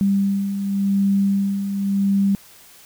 sine beating tone pair, 197 / 197.9 Hz, G3 / G3, +9 / +17 cents, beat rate 0.9 Hz, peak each -25 / -17 dBFS, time 0.01-2.35 s, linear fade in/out 0 ms, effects white hiss -47 dBFS RMS until 2.85 s

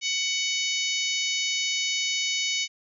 harmonic tone, 746 Hz, F#5, 14 cents sharp, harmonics 3 / 4 / 5 / 6 / 7 / 8 / 9, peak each -30 / -30 / -32 / -35 / -35 / -33 / -35 dBFS, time 0.01-2.68 s, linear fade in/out 50 ms, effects none

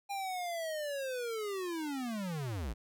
square linear sweep, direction down, 808 to 47.62 Hz, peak -36 dBFS, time 0.09-2.74 s, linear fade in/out 20 ms, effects none

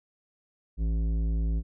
sine tone with tanh clipping, 55 Hz, A1, in tune, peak -26 dBFS, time 0.77-1.63 s, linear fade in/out 50 ms, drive 12 dB, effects none

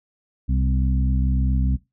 harmonic tone with a mistuned harmonic, 64.6 Hz, C2, 21 cents flat, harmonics 1 / 2 / 3 / 4, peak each -19 / -25 / -29 / -31 dBFS, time 0.48-1.77 s, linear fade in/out 20 ms, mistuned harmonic 3, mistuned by +24 cents, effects noise-tail reverb RT60 0.2 s tail -18 dB re dry

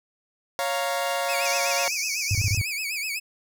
sawtooth chord, Bb minor, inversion first, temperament equal, 554.4 / 698.5 / 932.3 Hz, Db5 / F5 / Bb5, 0 / 0 / 0 cents, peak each -24 / -24 / -28 dBFS, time 0.59-1.88 s, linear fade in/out 0 ms
sawtooth tone with vibrato, 2400 Hz, D7, 37 cents sharp, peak -24 dBFS, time 1.28-3.2 s, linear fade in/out 20 ms, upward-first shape sine, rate 8 Hz, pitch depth 140 cents each way
pink band-pass noise, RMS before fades -32 dBFS, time 1.45-2.57 s, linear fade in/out 5 ms, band 5100 to 6600 Hz, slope 96 dB/octave
sine tone bursts, 101 Hz, G#2, 48 cents flat, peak -20 dBFS, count 5, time 2.31-2.614 s, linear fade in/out 0 ms, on 40 ms, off 26 ms
effects none

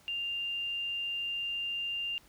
sine tone, 2794 Hz, F7, in tune, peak -32 dBFS, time 0.08-2.18 s, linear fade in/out 0 ms, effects pink hiss -61 dBFS RMS until 2.28 s

